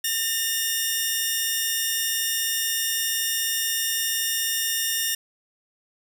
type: tone pair together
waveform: 10% pulse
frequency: 1813 / 2845 Hz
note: A#6 / F7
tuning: -49 / +31 cents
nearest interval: minor sixth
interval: 780 cents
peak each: -17 dBFS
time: 0.04-5.15 s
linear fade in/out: 5 ms
effects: none